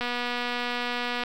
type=click train; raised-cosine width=0.3 ms; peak=-14 dBFS; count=299; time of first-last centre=0.01-1.236 s; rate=243 Hz; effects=8-bit